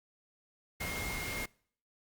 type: tone in noise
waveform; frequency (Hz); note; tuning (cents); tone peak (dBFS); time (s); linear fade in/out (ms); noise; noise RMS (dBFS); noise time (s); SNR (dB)
sine; 2136; C7; +35; -39; 0.8-1.46; 10; pink; -39; 0.8-1.46; -3
effects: noise-tail reverb RT60 0.6 s tail -25 dB re dry + Opus 48 kbps